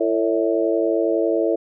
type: harmonic tone with a mistuned harmonic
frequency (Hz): 112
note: A2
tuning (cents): +31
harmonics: 3 / 4 / 5 / 6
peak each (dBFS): -21 / -22 / -23 / -24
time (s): 0-1.56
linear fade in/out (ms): 10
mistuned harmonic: 6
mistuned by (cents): -58
effects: none

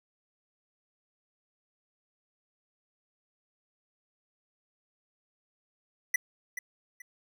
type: tone with echo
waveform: square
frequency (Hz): 1975.5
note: B6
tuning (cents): 0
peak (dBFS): -23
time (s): 6.14-6.16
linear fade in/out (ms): 5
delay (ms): 430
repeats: 2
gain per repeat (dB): -11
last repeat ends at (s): 7.02
effects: none

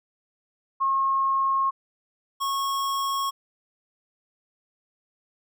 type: tone pair in turn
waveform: sine / square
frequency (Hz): 1081 / 1096.7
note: C#6 / C#6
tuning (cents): -44 / -19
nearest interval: unison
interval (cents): 25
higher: second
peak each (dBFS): -20 / -25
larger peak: first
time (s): 0.8-1.71 / 2.4-3.31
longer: neither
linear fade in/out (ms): 20
effects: none

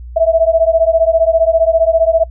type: beating tone pair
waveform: sine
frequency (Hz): 648 / 663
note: E5 / E5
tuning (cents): -30 / +10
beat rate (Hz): 15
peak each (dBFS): -11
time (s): 0.16-2.24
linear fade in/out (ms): 10
effects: noise-tail reverb RT60 0.1 s tail -26 dB re dry + added 60 Hz sine -27 dBFS peak until 2.3 s

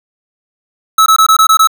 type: tone bursts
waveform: square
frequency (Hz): 1299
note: E6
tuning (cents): -26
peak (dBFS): -5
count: 7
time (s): 0.98-1.673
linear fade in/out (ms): 5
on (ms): 81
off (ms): 21
effects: none

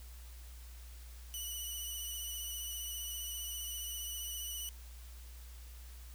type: tone with vibrato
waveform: 10% pulse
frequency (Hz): 2960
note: F#7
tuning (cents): 0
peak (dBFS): -32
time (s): 1.34-4.69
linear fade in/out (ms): 0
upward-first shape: triangle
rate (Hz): 15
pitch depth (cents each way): 27
effects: added 60 Hz sine -48 dBFS peak until 6.14 s + white hiss -59 dBFS RMS until 6.14 s

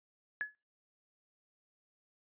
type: tone with exponential decay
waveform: sine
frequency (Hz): 1700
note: G#6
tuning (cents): +40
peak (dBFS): -29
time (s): 0.41-0.55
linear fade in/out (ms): 0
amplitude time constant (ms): 30
effects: noise-tail reverb RT60 0.3 s tail -23 dB re dry + resampled to 8000 Hz

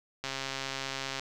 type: click train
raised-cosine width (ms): 0.2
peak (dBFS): -17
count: 130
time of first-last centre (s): 0.24-1.196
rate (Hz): 135
effects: none

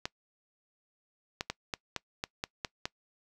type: clicks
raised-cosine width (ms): 0.2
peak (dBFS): -15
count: 9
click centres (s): 0.055 / 1.409 / 1.5 / 1.738 / 1.963 / 2.239 / 2.439 / 2.648 / 2.855
effects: noise-tail reverb RT60 0.1 s tail -23 dB re dry

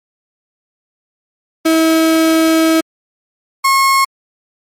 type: tone pair in turn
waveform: 35% pulse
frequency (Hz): 322.6 / 1085.1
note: E4 / C#6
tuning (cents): -37 / -37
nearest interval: octave + major sixth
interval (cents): 2100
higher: second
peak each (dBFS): -7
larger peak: neither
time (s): 1.65-2.81 / 3.64-4.05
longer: first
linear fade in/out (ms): 10
effects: MP3 64 kbps

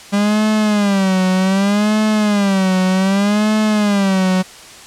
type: tone with vibrato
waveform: 45% pulse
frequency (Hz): 200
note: G3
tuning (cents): +35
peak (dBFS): -12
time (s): 0.12-4.43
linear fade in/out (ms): 20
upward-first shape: sine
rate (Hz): 0.65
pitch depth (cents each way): 130
effects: white hiss -37 dBFS RMS until 4.86 s + low-pass 8000 Hz 12 dB/octave

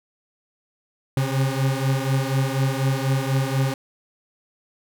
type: beating tone pair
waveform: 40% pulse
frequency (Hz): 132.7 / 136.8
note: C3 / C#3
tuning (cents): +25 / -23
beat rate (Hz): 4.1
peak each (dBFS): -21 / -23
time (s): 1.17-3.74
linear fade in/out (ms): 2
effects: none

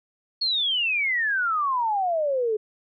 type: exponential sweep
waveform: sine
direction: down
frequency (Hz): 4392 to 417.7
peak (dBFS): -21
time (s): 0.41-2.57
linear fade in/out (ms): 10
effects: none

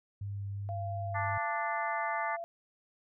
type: tone with vibrato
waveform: sine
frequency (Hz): 100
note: G2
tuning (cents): +35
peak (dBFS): -35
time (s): 0.21-1.38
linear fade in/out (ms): 5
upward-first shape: sine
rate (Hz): 2.8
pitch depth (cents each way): 9
type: tone with pitch glide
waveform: sine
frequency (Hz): 689 to 678.3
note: F5 to E5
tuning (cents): -24 to +49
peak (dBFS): -37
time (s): 0.69-2.44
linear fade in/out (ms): 0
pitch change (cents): -27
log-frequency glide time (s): 0.98-2.01
type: harmonic tone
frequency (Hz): 293.7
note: D4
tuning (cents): 0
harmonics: 3 / 4 / 5 / 6 / 7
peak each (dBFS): -35 / -37 / -43 / -39 / -40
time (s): 1.14-2.37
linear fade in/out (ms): 20
effects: none

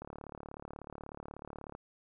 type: click train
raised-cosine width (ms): 1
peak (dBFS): -30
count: 64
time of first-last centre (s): 0.02-1.751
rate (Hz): 36.4
effects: none

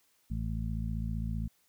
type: harmonic tone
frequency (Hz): 55.3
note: A1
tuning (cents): +9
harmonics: 1 / 2 / 3 / 4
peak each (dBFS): -34 / -37 / -39 / -40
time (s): 0.3-1.48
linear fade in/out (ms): 10
effects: white hiss -70 dBFS RMS until 1.68 s

